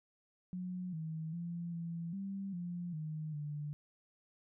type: tone with pitch steps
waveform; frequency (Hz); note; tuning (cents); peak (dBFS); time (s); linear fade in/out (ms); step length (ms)
sine; 181.5 / 159.3 / 171.1 / 168 / 195.6 / 174.9 / 155.2 / 148; F#3 / D#3 / F3 / E3 / G3 / F3 / D#3 / D3; -33 / +41 / -35 / +33 / -4 / +3 / -4 / +14; -38; 0.53-3.73; 0; 400
effects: none